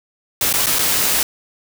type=noise with dropouts; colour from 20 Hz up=white; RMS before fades=-17 dBFS; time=0.41-1.23 s; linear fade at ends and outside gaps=2 ms; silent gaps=0.528-0.538 / 0.661-0.667 / 0.787-0.791 s; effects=none